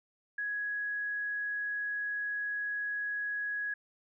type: tone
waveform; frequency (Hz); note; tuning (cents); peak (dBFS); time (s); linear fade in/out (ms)
sine; 1669; G#6; +8; -32; 0.38-3.74; 5
effects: none